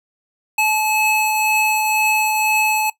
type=tone pair together; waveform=square; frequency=860 / 2582 Hz; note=A5 / E7; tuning=-40 / -37 cents; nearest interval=octave + perfect fifth; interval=1903 cents; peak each=-19 dBFS; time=0.58-2.9 s; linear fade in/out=5 ms; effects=noise-tail reverb RT60 0.1 s tail -18 dB re dry